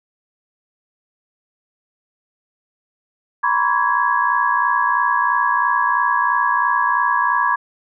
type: tone cluster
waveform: sine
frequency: 962 / 1025 / 1134 / 1660 Hz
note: B5 / C6 / C#6 / G#6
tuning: -46 / -36 / +39 / -1 cents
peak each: -20 dBFS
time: 3.43-7.56 s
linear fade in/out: 10 ms
effects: none